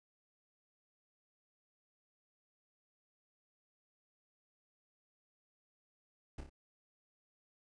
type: noise with echo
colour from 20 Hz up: brown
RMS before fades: -43 dBFS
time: 6.38-6.41 s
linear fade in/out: 5 ms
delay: 29 ms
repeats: 3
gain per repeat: -5 dB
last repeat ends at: 6.497 s
effects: resampled to 22050 Hz